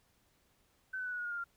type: tone with pitch steps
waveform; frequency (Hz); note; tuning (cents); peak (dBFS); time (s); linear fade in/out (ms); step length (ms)
sine; 1526 / 1505.9 / 1486 / 1466.4 / 1447 / 1427.9 / 1409.1 / 1390.5; G6 / F#6 / F#6 / F#6 / F#6 / F6 / F6 / F6; -47 / +30 / +7 / -16 / -39 / +38 / +15 / -8; -36; 0.93-1.442; 10; 64
effects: pink hiss -72 dBFS RMS until 1.56 s